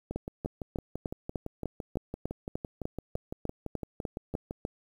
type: two click trains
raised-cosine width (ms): 2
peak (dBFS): -19 / -22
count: 16 / 27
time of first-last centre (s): 0.16-4.651 / 0.11-4.509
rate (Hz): 3.34 / 5.91
effects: 9-bit